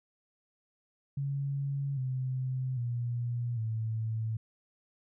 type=tone with pitch steps; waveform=sine; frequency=139.4 / 129.32 / 119.96 / 111.28 Hz; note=C#3 / C3 / B2 / A2; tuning=+10 / -20 / -50 / +20 cents; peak=-30 dBFS; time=1.17-4.37 s; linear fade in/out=5 ms; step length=800 ms; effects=none